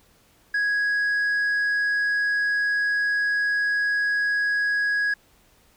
sine tone with tanh clipping, 1661.2 Hz, G#6, in tune, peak -21 dBFS, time 0.54-5.14 s, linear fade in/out 5 ms, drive 3 dB, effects pink hiss -59 dBFS RMS until 5.76 s

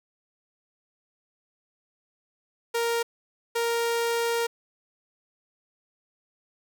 sawtooth tone bursts at uneven times, 466.4 Hz, A#4, 1 cent sharp, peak -20 dBFS, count 2, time 2.74-3.03 / 3.55-4.47 s, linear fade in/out 10 ms, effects none

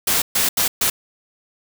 white noise bursts at uneven times, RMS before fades -18 dBFS, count 4, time 0.07-0.22 / 0.35-0.49 / 0.57-0.68 / 0.81-0.9 s, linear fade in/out 5 ms, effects none

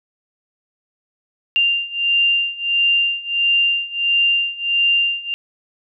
sine beating tone pair, 2788 / 2789.5 Hz, F7 / F7, -4 / -3 cents, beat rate 1.5 Hz, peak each -19 / -17 dBFS, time 1.56-5.34 s, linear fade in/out 0 ms, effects none

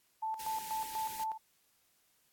sine tone with tremolo, 880 Hz, A5, in tune, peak -33 dBFS, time 0.22-1.38 s, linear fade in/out 10 ms, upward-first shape square, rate 4.1 Hz, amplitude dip 65%
white band-stop noise, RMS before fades -46 dBFS, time 0.39-1.24 s, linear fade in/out 5 ms, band 520 to 1500 Hz, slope 48 dB/octave
effects white hiss -72 dBFS RMS until 2.32 s + AAC 64 kbps

